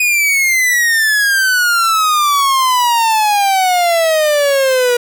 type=exponential sweep; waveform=45% pulse; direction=down; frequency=2489 to 480 Hz; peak=-10 dBFS; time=0-4.97 s; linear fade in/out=5 ms; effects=none